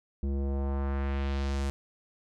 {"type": "tone with low-pass filter sweep", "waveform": "square", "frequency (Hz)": 68.9, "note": "C#2", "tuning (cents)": -10, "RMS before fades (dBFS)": -30, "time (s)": [0.23, 1.7], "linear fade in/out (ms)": 0, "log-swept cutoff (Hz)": [300, 9100], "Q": 1.2, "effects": []}